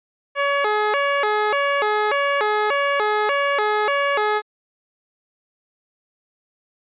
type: tone with vibrato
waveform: 15% pulse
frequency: 488.7 Hz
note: B4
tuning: 18 cents flat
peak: -11 dBFS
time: 0.35-4.42 s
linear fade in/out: 50 ms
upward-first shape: square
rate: 1.7 Hz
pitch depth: 250 cents each way
effects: resampled to 8000 Hz

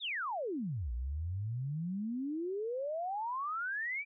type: exponential two-way sweep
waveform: sine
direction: down then up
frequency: 3887 to 56.6 to 2372 Hz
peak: -34 dBFS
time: 0-4.05 s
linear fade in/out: 50 ms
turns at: 0.92 s
effects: none

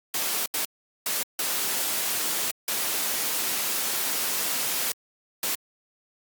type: noise bursts at uneven times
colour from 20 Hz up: white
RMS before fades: -27 dBFS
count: 6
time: 0.14-0.46 / 0.54-0.65 / 1.06-1.23 / 1.39-2.51 / 2.68-4.92 / 5.43-5.55 s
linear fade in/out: 2 ms
effects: high-pass 200 Hz 12 dB/octave + Opus 48 kbps

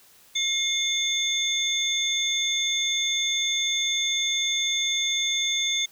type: tone cluster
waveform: sine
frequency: 2147 / 3532 / 6460 Hz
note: C7 / A7 / G#8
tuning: +44 / +6 / -49 cents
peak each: -30 / -24 / -29 dBFS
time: 0.35-5.86 s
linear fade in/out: 10 ms
effects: white hiss -55 dBFS RMS until 5.91 s

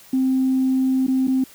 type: tone with dropouts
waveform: sine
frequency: 261.6 Hz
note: C4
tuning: in tune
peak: -15 dBFS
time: 0.13-1.44 s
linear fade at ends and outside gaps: 5 ms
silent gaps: 1.067-1.08 / 1.272-1.279 s
effects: tanh soft clip ceiling -11 dBFS + white hiss -47 dBFS RMS until 1.54 s

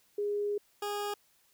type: tone pair in turn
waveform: sine / 20% pulse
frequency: 411.2 / 411.2 Hz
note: G#4 / G#4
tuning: -17 / -17 cents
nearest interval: unison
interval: 0 cents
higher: neither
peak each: -29 / -28 dBFS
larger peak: second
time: 0.18-0.58 / 0.82-1.14 s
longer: first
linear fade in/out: 5 ms
effects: white hiss -68 dBFS RMS until 1.53 s

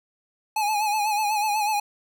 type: tone with vibrato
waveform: square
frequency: 844 Hz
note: G#5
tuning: 28 cents sharp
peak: -22 dBFS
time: 0.56-1.8 s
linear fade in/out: 5 ms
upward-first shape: sine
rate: 8.1 Hz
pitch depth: 59 cents each way
effects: none

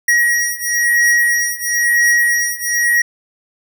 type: beating tone pair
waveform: square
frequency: 1900 / 1901 Hz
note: A#6 / A#6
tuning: +33 / +33 cents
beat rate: 1 Hz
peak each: -17 / -15 dBFS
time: 0.08-3.02 s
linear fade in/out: 5 ms
effects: none

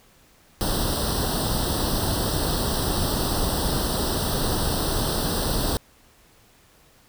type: noise with comb filter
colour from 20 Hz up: pink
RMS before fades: -24 dBFS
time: 0.61-5.77 s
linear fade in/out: 0 ms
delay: 0.22 ms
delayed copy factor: +0.95
effects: pink hiss -56 dBFS RMS until 7.08 s

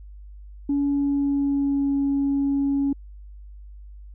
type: tone with pitch glide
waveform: sine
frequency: 283.1 to 278.6 Hz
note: C#4 to C#4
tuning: +37 to +9 cents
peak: -18 dBFS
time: 0.69-2.93 s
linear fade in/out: 5 ms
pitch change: -28 cents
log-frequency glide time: 0.87-1.94 s
effects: tanh soft clip ceiling -16 dBFS + added 50 Hz sine -39 dBFS peak until 4.14 s

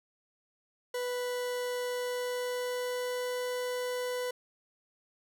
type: tone with pitch glide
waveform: 40% pulse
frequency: 493.9 to 497 Hz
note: B4 to B4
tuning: 0 to +11 cents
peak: -31 dBFS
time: 0.94-4.31 s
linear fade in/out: 5 ms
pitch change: +11 cents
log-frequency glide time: 1.86-3.4 s
effects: none

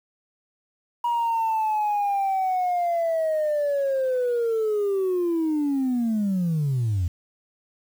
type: linear sweep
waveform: sine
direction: down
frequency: 958 to 82.2 Hz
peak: -19 dBFS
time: 1.04-7.08 s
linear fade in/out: 5 ms
effects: tanh soft clip ceiling -18 dBFS + 8-bit

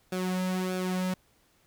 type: tone with flanger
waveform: sawtooth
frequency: 184.4 Hz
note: F#3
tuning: 6 cents flat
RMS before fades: -30 dBFS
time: 0.12-1.14 s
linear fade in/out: 5 ms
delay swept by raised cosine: 0.99 to 2.69 ms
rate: 1.6 Hz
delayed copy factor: -0.65
effects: pink hiss -66 dBFS RMS until 1.66 s

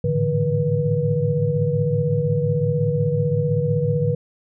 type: tone cluster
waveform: sine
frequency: 106.5 / 112.2 / 147.6 / 163.4 / 485.4 Hz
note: G#2 / A2 / D3 / E3 / B4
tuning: +44 / +34 / +9 / -15 / -30 cents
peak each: -27 / -27 / -21 / -26 / -22 dBFS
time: 0.04-4.15 s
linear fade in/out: 5 ms
effects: none

